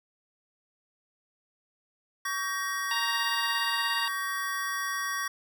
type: chord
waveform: square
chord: G diminished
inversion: second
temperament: just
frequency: 1128.9 / 1568 / 1881.6 Hz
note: Db6 / G6 / Bb6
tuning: +31 / 0 / +16 cents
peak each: -34 / -37 / -34 dBFS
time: 2.25-5.28 s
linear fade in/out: 5 ms
type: harmonic tone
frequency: 932.3 Hz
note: A#5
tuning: in tune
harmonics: 1 / 2 / 3 / 4 / 5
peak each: -35 / -35 / -35 / -35 / -35 dBFS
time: 2.91-4.08 s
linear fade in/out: 2 ms
effects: none